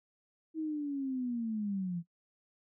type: linear sweep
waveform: sine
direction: down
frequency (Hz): 322 to 167.3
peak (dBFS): -32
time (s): 0.54-2.03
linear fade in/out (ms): 50
effects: noise-tail reverb RT60 0.1 s tail -17 dB re dry